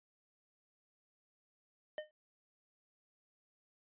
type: tone with exponential decay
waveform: square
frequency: 611 Hz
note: D#5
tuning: 32 cents flat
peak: -36 dBFS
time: 1.98-2.11 s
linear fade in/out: 1 ms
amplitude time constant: 27 ms
effects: resampled to 8000 Hz